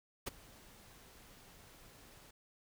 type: noise with ADSR envelope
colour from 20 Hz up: pink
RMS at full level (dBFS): -37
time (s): 0.26-2.31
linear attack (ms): 15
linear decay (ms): 18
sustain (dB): -22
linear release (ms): 6
effects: none